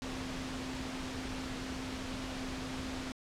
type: tone in noise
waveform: sine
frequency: 260 Hz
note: C4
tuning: 11 cents flat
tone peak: -41 dBFS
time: 0.02-3.12 s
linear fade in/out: 0 ms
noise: pink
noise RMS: -41 dBFS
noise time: 0.02-3.12 s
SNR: -3 dB
effects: low-pass 6000 Hz 12 dB/octave